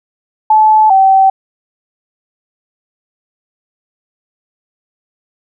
sine tone pair in turn, 865 / 770.6 Hz, A5 / G5, -30 / -30 cents, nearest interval major second, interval 200 cents, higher first, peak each -4 dBFS, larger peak neither, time 0.5-0.9 / 0.9-1.3 s, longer neither, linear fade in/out 5 ms, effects none

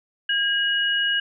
sine tone pair together, 1627.6 / 2900 Hz, G#6 / F#7, -35 / -35 cents, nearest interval minor seventh, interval 1000 cents, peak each -22 dBFS, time 0.29-1.2 s, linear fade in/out 5 ms, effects none

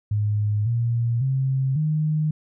sine tone with pitch steps, 104.8 / 117.5 / 133.3 / 154 Hz, G#2 / A#2 / C3 / D#3, +16 / +14 / +33 / -17 cents, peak -19 dBFS, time 0.11-2.31 s, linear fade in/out 5 ms, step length 550 ms, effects none

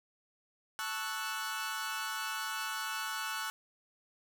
sawtooth chord, F# minor seventh, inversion first, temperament equal, 880 / 1108.7 / 1318.5 / 1480 Hz, A5 / C#6 / E6 / F#6, 0 / 0 / 0 / 0 cents, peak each -39 / -39 / -38 / -35 dBFS, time 0.79-3.5 s, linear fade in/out 0 ms, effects none

